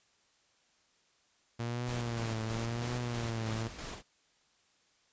sawtooth tone with vibrato, 116.54 Hz, A#2, in tune, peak -30 dBFS, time 1.59-3.68 s, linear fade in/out 10 ms, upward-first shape triangle, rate 0.91 Hz, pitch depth 97 cents each way
pink noise with tremolo, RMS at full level -42 dBFS, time 1.85-4.03 s, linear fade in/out 50 ms, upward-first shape square, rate 3.1 Hz, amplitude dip 45%
effects white hiss -70 dBFS RMS until 5.12 s + resampled to 16000 Hz

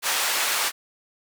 pink band-pass noise, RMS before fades -24 dBFS, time 0.02-0.72 s, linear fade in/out 50 ms, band 990 to 16000 Hz, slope 12 dB/octave, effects none

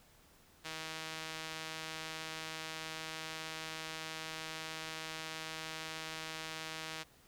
sawtooth tone with band-pass filter, 159.2 Hz, D#3, 40 cents sharp, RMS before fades -44 dBFS, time 0.64-7.04 s, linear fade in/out 20 ms, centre 3600 Hz, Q 0.71, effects pink hiss -64 dBFS RMS until 7.27 s

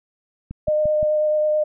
click train, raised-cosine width 5 ms, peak -19 dBFS, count 4, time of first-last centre 0.51-1.029 s, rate 5.78 Hz
sine tone with vibrato, 609 Hz, D#5, 37 cents flat, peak -16 dBFS, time 0.67-1.64 s, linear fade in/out 10 ms, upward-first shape sine, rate 9.2 Hz, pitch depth 10 cents each way
effects none

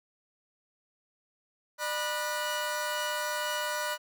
sawtooth tone cluster, 601 / 978 / 1466 Hz, D5 / B5 / F#6, +40 / -17 / -16 cents, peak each -31 dBFS, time 1.78-3.98 s, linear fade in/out 50 ms, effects none

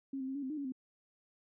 sine tone with pitch steps, 271.5 / 262.2 / 267.1 / 284.1 / 261.4 / 305.7 / 281.7 / 259.6 Hz, C#4 / C4 / C4 / C#4 / C4 / D#4 / C#4 / C4, -36 / +4 / +36 / +43 / -1 / -30 / +28 / -13 cents, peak -36 dBFS, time 0.13-0.722 s, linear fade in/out 5 ms, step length 74 ms, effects none

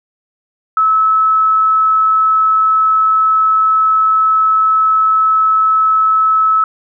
sine tone, 1299 Hz, E6, 26 cents flat, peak -8 dBFS, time 0.77-6.64 s, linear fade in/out 2 ms, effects none

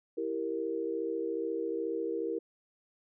sine chord, E diminished, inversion none, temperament equal, 329.6 / 392 / 466.2 Hz, E4 / G4 / Bb4, 0 / 0 / 0 cents, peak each -36 / -37 / -34 dBFS, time 0.17-2.39 s, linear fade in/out 10 ms, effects none

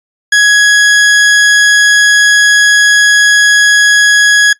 40% pulse tone, 1669 Hz, G#6, 8 cents sharp, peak -3 dBFS, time 0.32-4.53 s, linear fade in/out 5 ms, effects noise-tail reverb RT60 0.1 s tail -19 dB re dry + resampled to 22050 Hz

